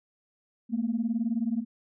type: beating tone pair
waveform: sine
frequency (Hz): 220 / 239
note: A3 / A#3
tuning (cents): 0 / +43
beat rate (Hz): 19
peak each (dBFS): -28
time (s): 0.69-1.65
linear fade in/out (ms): 50
effects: tanh soft clip ceiling -18 dBFS